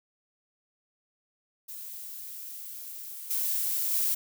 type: noise with level steps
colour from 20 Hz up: violet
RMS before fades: -41 / -29 / -27 dBFS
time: 1.68-4.15 s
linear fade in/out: 10 ms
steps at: 3.3 / 3.91 s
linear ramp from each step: 10 ms
effects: none